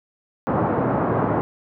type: band-pass noise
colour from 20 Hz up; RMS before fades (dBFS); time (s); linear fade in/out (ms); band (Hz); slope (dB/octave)
pink; -21; 0.47-1.41; 0; 110 to 1200; 24
effects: none